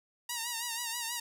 5% pulse tone with vibrato, 940 Hz, A#5, 14 cents sharp, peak -22 dBFS, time 0.29-1.2 s, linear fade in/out 5 ms, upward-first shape sine, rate 6.2 Hz, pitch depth 63 cents each way, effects none

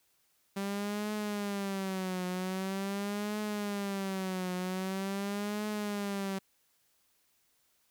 sawtooth tone with vibrato, 196 Hz, G3, in tune, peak -29 dBFS, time 0.56-6.39 s, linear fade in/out 10 ms, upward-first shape triangle, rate 0.44 Hz, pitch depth 140 cents each way, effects white hiss -72 dBFS RMS until 7.9 s

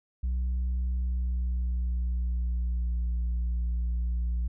sine tone with pitch glide, 62.1 to 59.23 Hz, B1 to A#1, +10 to +28 cents, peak -23 dBFS, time 0.23-4.48 s, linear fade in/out 10 ms, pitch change -82 cents, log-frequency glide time 0.87-3.01 s, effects tanh soft clip ceiling -25 dBFS

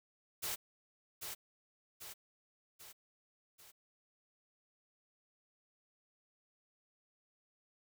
white noise with echo, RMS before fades -39 dBFS, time 0.42-0.56 s, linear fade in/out 20 ms, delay 790 ms, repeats 4, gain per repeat -5 dB, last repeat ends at 3.72 s, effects none

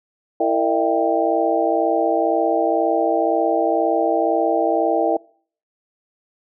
sine tone cluster, 331.6 / 457.4 / 611 / 673 / 788 Hz, E4 / A#4 / D#5 / E5 / G5, +10 / -33 / -32 / +36 / +9 cents, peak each -22 dBFS, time 0.4-5.17 s, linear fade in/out 5 ms, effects noise-tail reverb RT60 0.5 s tail -24 dB re dry

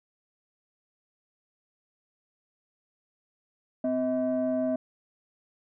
sine tone pair together, 256.7 / 637.2 Hz, C4 / D#5, -33 / +41 cents, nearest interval octave + major third, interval 1574 cents, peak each -26 dBFS, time 3.84-4.76 s, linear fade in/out 5 ms, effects tanh soft clip ceiling -20 dBFS

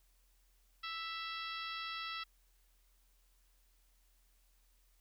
harmonic tone with a mistuned harmonic, 659 Hz, E5, 1 cent flat, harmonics 2 / 3 / 4 / 5 / 6 / 7 / 8, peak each -44 / -48 / -48 / -48 / -49 / -53 / -53 dBFS, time 0.83-2.24 s, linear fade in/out 10 ms, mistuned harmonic 4, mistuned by +17 cents, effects added 42 Hz sine -68 dBFS peak until 5 s + white hiss -75 dBFS RMS until 5 s

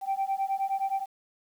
sine beating tone pair, 775 / 784.6 Hz, G5 / G5, -20 / +1 cents, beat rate 9.6 Hz, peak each -28 dBFS, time 0.01-1.06 s, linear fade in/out 50 ms, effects tanh soft clip ceiling -22 dBFS + 9-bit

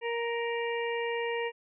harmonic tone, 467.8 Hz, A#4, 6 cents sharp, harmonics 1 / 2 / 4 / 5 / 6, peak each -31 / -37 / -38 / -40 / -42 dBFS, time 0.01-1.52 s, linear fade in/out 50 ms, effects none

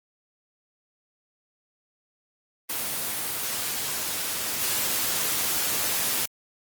white noise with level steps, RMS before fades -29 / -26 dBFS, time 2.69-6.26 s, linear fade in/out 10 ms, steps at 4.61 s, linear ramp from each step 2 ms, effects high-pass 80 Hz 12 dB/octave + Opus 24 kbps

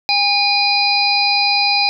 harmonic tone, 815 Hz, G#5, 33 cents flat, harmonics 1 / 3 / 5 / 6, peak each -18 / -18 / -18 / -18 dBFS, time 0.09-1.89 s, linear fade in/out 0 ms, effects none

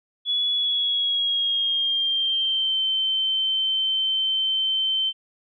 sine tone with pitch glide, 3395 to 3095 Hz, G#7 to G7, +37 to -23 cents, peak -20 dBFS, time 0.25-5.13 s, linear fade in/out 50 ms, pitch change -160 cents, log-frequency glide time 0.53-2.81 s, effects none

